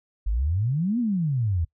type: exponential two-way sweep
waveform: sine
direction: up then down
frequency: 46.61 to 250.6 to 77.8 Hz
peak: -21 dBFS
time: 0.26-1.65 s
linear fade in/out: 10 ms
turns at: 0.99 s
effects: noise-tail reverb RT60 0.1 s tail -23 dB re dry